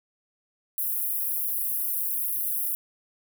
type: high-pass noise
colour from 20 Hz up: pink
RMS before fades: -28 dBFS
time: 0.78-2.75 s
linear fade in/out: 0 ms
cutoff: 11000 Hz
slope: 48 dB/octave
effects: none